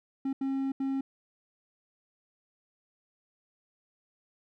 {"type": "tone bursts at uneven times", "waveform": "triangle", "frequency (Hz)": 270, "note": "C#4", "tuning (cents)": -45, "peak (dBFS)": -26, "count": 3, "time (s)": [[0.25, 0.33], [0.41, 0.72], [0.8, 1.01]], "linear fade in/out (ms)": 5, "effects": []}